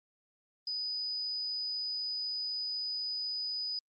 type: tone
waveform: sine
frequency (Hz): 4978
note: D#8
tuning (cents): 0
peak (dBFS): -33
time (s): 0.67-3.79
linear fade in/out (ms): 2
effects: Opus 32 kbps